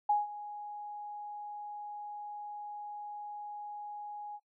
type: tone with ADSR envelope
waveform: sine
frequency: 830.6 Hz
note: G#5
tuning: in tune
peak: -23 dBFS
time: 0.09-4.4 s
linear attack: 7 ms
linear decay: 170 ms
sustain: -17 dB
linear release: 50 ms
effects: noise-tail reverb RT60 0.1 s tail -20 dB re dry